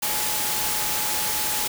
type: tone in noise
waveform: sine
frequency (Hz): 850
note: G#5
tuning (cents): +40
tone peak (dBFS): -34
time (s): 0.02-1.68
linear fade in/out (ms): 10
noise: white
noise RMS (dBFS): -25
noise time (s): 0.02-1.68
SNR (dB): -12
effects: none